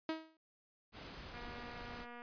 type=tone with exponential decay; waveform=sawtooth; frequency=319.1 Hz; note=D#4; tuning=44 cents sharp; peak=-30 dBFS; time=0.09-0.37 s; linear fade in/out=2 ms; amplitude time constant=59 ms
type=noise; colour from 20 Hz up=pink; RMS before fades=-50 dBFS; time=0.92-2.07 s; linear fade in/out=50 ms
type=click train; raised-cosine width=0.5 ms; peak=-37 dBFS; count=212; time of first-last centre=1.34-2.219 s; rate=240 Hz
effects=resampled to 11025 Hz